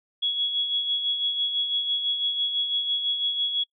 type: tone with tremolo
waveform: sine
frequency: 3349 Hz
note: G#7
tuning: 14 cents sharp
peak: -21 dBFS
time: 0.22-3.64 s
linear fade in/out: 10 ms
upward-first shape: sine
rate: 6 Hz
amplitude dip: 50%
effects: noise-tail reverb RT60 0.1 s tail -25 dB re dry